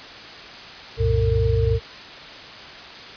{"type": "tone cluster", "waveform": "sine", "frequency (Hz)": [64.6, 92.9, 115.5, 455.3], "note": ["C2", "F#2", "A#2", "A#4"], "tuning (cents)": [-21, 7, -16, -41], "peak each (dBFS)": -22, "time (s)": [0.97, 1.8], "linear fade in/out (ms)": 50, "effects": ["white hiss -38 dBFS RMS until 3.16 s", "resampled to 11025 Hz"]}